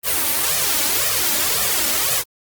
white noise with flanger, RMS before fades -19 dBFS, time 0.03-2.24 s, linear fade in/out 50 ms, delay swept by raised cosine 1.6 to 3.5 ms, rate 1.9 Hz, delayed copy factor +0.9, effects high-pass 60 Hz 12 dB/octave + Opus 32 kbps

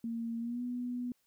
sine tone with pitch glide, 230.6 to 245.7 Hz, A#3 to B3, -19 to -9 cents, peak -34 dBFS, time 0.04-1.12 s, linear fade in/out 2 ms, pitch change +110 cents, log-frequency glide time 0.39-0.62 s, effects white hiss -75 dBFS RMS until 1.26 s

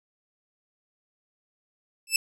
15% pulse tone with exponential growth, 2637 Hz, E7, in tune, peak -8 dBFS, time 2.07-2.16 s, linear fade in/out 2 ms, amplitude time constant 19 ms, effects none

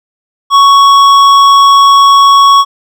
sine tone with hard clipping, 1113 Hz, C#6, 7 cents sharp, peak -3 dBFS, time 0.5-2.65 s, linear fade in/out 50 ms, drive 10 dB, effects none

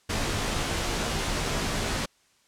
pink noise with comb filter, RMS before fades -28 dBFS, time 0.09-2.06 s, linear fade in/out 10 ms, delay 16 ms, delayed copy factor -0.55, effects white hiss -64 dBFS RMS until 2.47 s + low-pass 8000 Hz 12 dB/octave

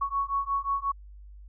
sine beating tone pair, 1108.7 / 1114.3 Hz, C#6 / C#6, 0 / +9 cents, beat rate 5.6 Hz, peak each -29 dBFS, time 0.01-0.92 s, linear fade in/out 10 ms, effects added 50 Hz sine -44 dBFS peak until 1.48 s

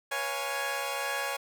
15% pulse chord, C# dominant seventh, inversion third, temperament equal with one note detuned, 484.3 / 554.4 / 698.5 / 830.6 Hz, B4 / C#5 / E#5 / G#5, -34 / 0 / 0 / 0 cents, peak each -34 / -28 / -34 / -28 dBFS, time 0.11-1.37 s, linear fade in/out 10 ms, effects none

